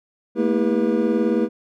triangle tone cluster, 217.8 / 236.3 / 322.9 / 399.4 / 485.6 Hz, A3 / A#3 / E4 / G4 / B4, -17 / +24 / -36 / +32 / -29 cents, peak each -21 / -21 / -21 / -23 / -22 dBFS, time 0.35-1.49 s, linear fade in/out 50 ms, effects none

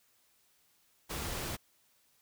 pink noise, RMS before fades -38 dBFS, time 1.09-1.57 s, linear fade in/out 20 ms, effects white hiss -70 dBFS RMS until 2.21 s

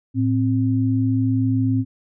sine tone pair together, 110.67 / 262.8 Hz, A2 / C4, +11 / +8 cents, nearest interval octave + minor third, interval 1497 cents, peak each -19 dBFS, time 0.14-1.85 s, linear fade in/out 50 ms, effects none

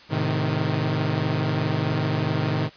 sawtooth chord, A diminished, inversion none, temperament equal with one note detuned, 107.86 / 130.81 / 155.56 Hz, A2 / C3 / Eb3, -34 / 0 / 0 cents, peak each -23 / -23 / -21 dBFS, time 0.09-2.7 s, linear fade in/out 50 ms, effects white hiss -48 dBFS RMS until 2.76 s + resampled to 11025 Hz

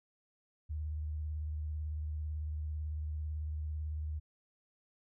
sine tone with vibrato, 76.5 Hz, D#2, 29 cents flat, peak -35 dBFS, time 0.69-4.2 s, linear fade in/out 20 ms, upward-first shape sine, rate 18 Hz, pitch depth 46 cents each way, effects none

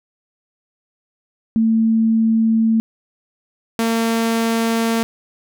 sine / sawtooth tone pair in turn, 224 / 227.8 Hz, A3 / A#3, +31 / -40 cents, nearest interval unison, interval 29 cents, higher second, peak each -12 dBFS, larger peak neither, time 1.56-2.8 / 3.79-5.03 s, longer neither, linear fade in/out 0 ms, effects none

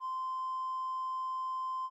sine tone with hard clipping, 1038 Hz, C6, 14 cents flat, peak -34 dBFS, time 0-1.9 s, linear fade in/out 50 ms, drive 1 dB, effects Opus 32 kbps

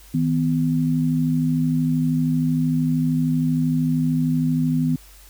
sine tone pair together, 158.31 / 251.3 Hz, D#3 / B3, +30 / +30 cents, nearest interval minor sixth, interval 800 cents, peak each -20 dBFS, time 0.14-4.96 s, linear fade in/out 5 ms, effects added 50 Hz sine -46 dBFS peak until 5.29 s + white hiss -49 dBFS RMS until 5.29 s

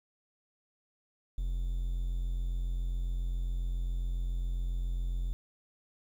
triangle tone, 43.65 Hz, F1, in tune, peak -28 dBFS, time 1.38-5.33 s, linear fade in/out 0 ms, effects 10-bit

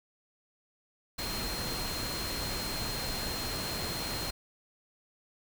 sine tone in noise, 4200 Hz, C8, 6 cents sharp, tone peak -38 dBFS, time 1.18-4.31 s, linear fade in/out 10 ms, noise pink, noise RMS -36 dBFS, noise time 1.18-4.31 s, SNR -5 dB, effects none

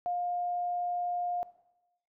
sine tone, 708 Hz, F5, 23 cents sharp, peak -29 dBFS, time 0.06-1.43 s, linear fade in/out 0 ms, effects noise-tail reverb RT60 0.9 s tail -17 dB re dry

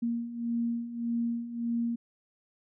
sine beating tone pair, 233.1 / 234.8 Hz, A#3 / A#3, 0 / +13 cents, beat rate 1.7 Hz, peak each -35 / -30 dBFS, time 0.02-1.96 s, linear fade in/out 10 ms, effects none

